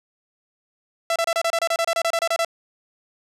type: tone bursts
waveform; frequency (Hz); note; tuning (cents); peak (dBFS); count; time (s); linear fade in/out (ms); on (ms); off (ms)
sawtooth; 668; E5; +23; -15; 16; 1.1-2.448; 2; 58; 28
effects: low-pass 10000 Hz 12 dB/octave